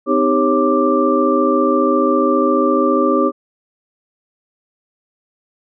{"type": "tone cluster", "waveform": "sine", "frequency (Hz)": [256.2, 310.8, 396.4, 548, 1178], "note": ["C4", "D#4", "G4", "C#5", "D6"], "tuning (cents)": [-36, -2, 19, -20, 5], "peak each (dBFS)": -18, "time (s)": [0.06, 3.32], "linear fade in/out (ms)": 50, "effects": []}